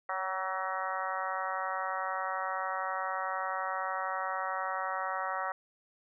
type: harmonic tone with a mistuned harmonic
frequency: 188.8 Hz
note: F#3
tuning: 35 cents sharp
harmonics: 3 / 4 / 5 / 6 / 7 / 8 / 9 / 10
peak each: -41 / -38 / -40 / -38 / -38 / -43 / -50 / -41 dBFS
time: 0.09-5.52 s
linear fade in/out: 2 ms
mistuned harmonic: 3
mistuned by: -17 cents
effects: none